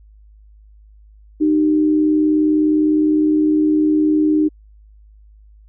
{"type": "tone pair together", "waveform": "sine", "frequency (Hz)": [306.1, 385.7], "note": ["D#4", "G4"], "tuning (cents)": [-28, -28], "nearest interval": "major third", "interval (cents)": 400, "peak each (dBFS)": [-12, -23], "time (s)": [1.4, 4.49], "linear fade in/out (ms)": 20, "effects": ["added 52 Hz sine -43 dBFS peak until 5.68 s"]}